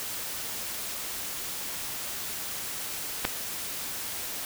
clicks, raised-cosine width 0.3 ms, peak -16 / -8 dBFS, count 2, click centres 3.247 / 3.251 s, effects white hiss -35 dBFS RMS until 4.45 s

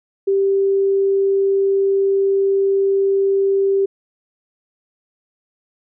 sine tone, 392 Hz, G4, in tune, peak -13 dBFS, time 0.27-3.86 s, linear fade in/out 10 ms, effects none

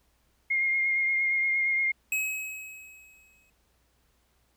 sine tone with vibrato, 2132 Hz, C7, 32 cents sharp, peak -23 dBFS, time 0.5-1.92 s, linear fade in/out 10 ms, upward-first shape triangle, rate 8.6 Hz, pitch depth 23 cents each way
square tone with exponential decay, 2557 Hz, D#7, 47 cents sharp, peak -25 dBFS, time 2.12-3.5 s, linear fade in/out 2 ms, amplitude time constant 300 ms
effects added 60 Hz sine -70 dBFS peak until 4.56 s + pink hiss -70 dBFS RMS until 4.56 s

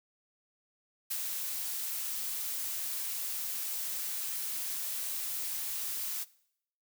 blue noise with ADSR envelope, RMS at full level -33 dBFS, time 1.1-6.25 s, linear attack 14 ms, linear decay 54 ms, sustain -3 dB, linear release 28 ms, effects noise-tail reverb RT60 0.7 s tail -21 dB re dry

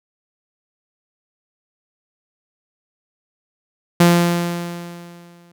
sawtooth tone with exponential decay, 172.7 Hz, F3, 19 cents flat, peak -4 dBFS, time 4-5.52 s, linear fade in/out 5 ms, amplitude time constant 330 ms, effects none

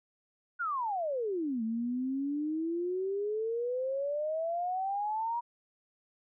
sine exponential two-way sweep, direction down then up, 1480 to 220 to 960 Hz, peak -30 dBFS, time 0.59-5.41 s, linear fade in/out 20 ms, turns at 1.63 s, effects none

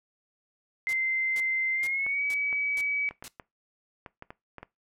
sine tone with pitch glide, 2078 to 2279 Hz, C7 to C#7, -12 to +47 cents, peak -26 dBFS, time 0.87-3.09 s, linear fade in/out 0 ms, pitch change +159 cents, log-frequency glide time 1.73-2.24 s
white noise bursts, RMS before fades -41 dBFS, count 6, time 0.89-3.28 s, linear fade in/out 0 ms, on 40 ms, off 430 ms
clicks, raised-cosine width 0.5 ms, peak -26 dBFS, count 10, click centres 2.065 / 2.528 / 3.11 / 3.225 / 3.398 / 4.062 / 4.224 / 4.305 / 4.583 / 4.63 s
effects noise-tail reverb RT60 0.2 s tail -20 dB re dry + low-pass 11000 Hz 12 dB/octave

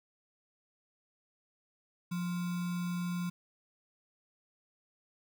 sine tone with sample-and-hold, 176.4 Hz, F3, 18 cents sharp, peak -32 dBFS, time 2.11-3.3 s, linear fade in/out 10 ms, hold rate 1225 Hz, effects none

